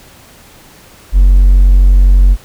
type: tone with hard clipping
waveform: triangle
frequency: 46 Hz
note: F#1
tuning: 9 cents flat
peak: -3 dBFS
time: 1.12-2.37 s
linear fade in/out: 50 ms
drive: 4 dB
effects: pink hiss -40 dBFS RMS until 2.44 s